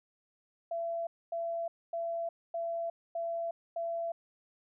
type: tone bursts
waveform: sine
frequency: 673 Hz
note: E5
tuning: 36 cents sharp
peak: -32 dBFS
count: 6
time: 0.71-4.12 s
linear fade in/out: 5 ms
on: 360 ms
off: 250 ms
effects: none